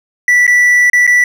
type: tone with dropouts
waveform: triangle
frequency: 1963 Hz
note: B6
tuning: 11 cents flat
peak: -4 dBFS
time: 0.28-1.24 s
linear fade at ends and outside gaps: 2 ms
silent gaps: 0.467-0.477 / 0.899-0.932 / 1.067-1.075 s
effects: none